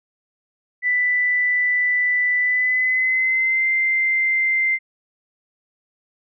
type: tone with pitch glide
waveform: sine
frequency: 1984 to 2085 Hz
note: B6 to C7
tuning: +7 to -7 cents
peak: -16 dBFS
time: 0.82-4.79 s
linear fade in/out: 50 ms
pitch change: +86 cents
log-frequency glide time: 2.39-3.68 s
effects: none